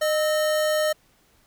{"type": "tone pair together", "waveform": "square", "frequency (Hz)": [613.5, 1300], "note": ["D#5", "E6"], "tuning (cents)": [-25, -24], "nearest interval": "octave + minor second", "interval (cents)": 1301, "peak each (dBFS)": [-21, -33], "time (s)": [0.01, 0.93], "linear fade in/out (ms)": 10, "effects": ["pink hiss -61 dBFS RMS until 1.46 s"]}